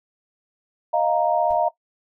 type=chord; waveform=sine; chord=Eb suspended second; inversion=none; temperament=equal; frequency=622.3 / 698.5 / 932.3 Hz; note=Eb5 / F5 / Bb5; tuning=0 / 0 / 0 cents; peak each=-22 / -21 / -23 dBFS; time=0.93-1.69 s; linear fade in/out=10 ms
type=noise with exponential decay; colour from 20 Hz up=brown; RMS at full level=-34 dBFS; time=1.5-1.63 s; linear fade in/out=5 ms; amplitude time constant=28 ms
effects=noise-tail reverb RT60 0.1 s tail -17 dB re dry